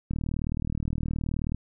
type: click train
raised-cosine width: 5 ms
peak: -17 dBFS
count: 57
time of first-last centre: 0.11-1.546 s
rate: 39 Hz
effects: none